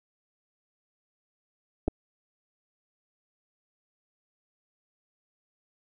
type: clicks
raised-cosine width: 2 ms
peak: -14 dBFS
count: 2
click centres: 1.879 / 1.882 s
effects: none